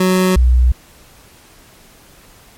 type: tone pair in turn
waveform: 25% pulse / sine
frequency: 185.2 / 61.8 Hz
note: F#3 / B1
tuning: +2 / +2 cents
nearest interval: octave + perfect fifth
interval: 1900 cents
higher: first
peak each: -7 dBFS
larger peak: neither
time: 0-0.36 / 0.36-0.72 s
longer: neither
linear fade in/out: 5 ms
effects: pink hiss -45 dBFS RMS until 2.57 s + MP3 64 kbps